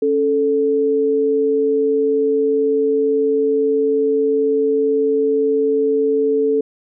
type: tone pair together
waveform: sine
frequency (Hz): 277.2 / 438.9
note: C#4 / A4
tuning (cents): 0 / -4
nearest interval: minor sixth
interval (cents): 796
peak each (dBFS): -21 / -14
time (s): 0.02-6.61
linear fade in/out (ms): 5
effects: none